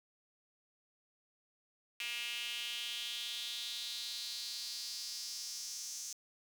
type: tone with high-pass filter sweep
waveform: sawtooth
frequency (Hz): 237.6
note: A#3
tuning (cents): +33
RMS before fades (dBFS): -42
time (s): 2-6.13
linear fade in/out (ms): 0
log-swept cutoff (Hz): 2600 to 6100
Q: 4.3
effects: 10-bit